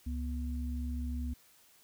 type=tone pair together; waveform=sine; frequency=68.41 / 243.8 Hz; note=C#2 / B3; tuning=-22 / -22 cents; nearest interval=octave + minor seventh; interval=2200 cents; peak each=-34 / -40 dBFS; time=0.06-1.34 s; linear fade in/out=10 ms; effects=white hiss -63 dBFS RMS until 1.83 s